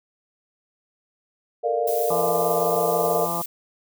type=chord; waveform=sine; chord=Bb major seventh; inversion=third; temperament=equal with one note detuned; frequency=440 / 466.2 / 599.3 / 698.5 Hz; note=A4 / Bb4 / D5 / F5; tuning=0 / 0 / +35 / 0 cents; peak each=-30 / -24 / -26 / -25 dBFS; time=1.63-3.27 s; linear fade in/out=20 ms
type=noise; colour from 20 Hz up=violet; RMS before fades=-31 dBFS; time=1.87-3.46 s; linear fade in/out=5 ms
type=harmonic tone; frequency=170 Hz; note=F3; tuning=46 cents flat; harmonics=1 / 2 / 3 / 4 / 5 / 6 / 7; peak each=-33 / -36 / -35 / -30 / -31 / -34 / -31 dBFS; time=2.1-3.42 s; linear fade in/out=5 ms
effects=none